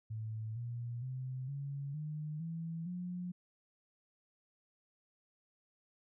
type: tone with pitch steps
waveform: sine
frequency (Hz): 110 / 119.26 / 129.31 / 140.2 / 152.01 / 164.81 / 178.7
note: A2 / A#2 / C3 / C#3 / D#3 / E3 / F3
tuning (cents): 0 / +40 / -20 / +20 / -40 / 0 / +40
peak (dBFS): -38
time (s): 0.1-3.32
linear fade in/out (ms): 10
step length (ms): 460
effects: none